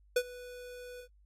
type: tone with ADSR envelope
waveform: square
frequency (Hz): 493.9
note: B4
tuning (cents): 0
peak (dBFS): -24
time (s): 0.16-1.08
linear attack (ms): 6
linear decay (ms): 58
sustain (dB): -21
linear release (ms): 70
effects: added 50 Hz sine -60 dBFS peak until 1.25 s + AAC 48 kbps